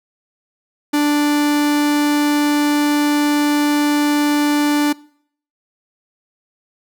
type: tone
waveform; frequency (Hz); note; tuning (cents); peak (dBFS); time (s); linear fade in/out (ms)
45% pulse; 293.7; D4; 0; -13; 0.93-4.93; 10
effects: noise-tail reverb RT60 0.6 s tail -23 dB re dry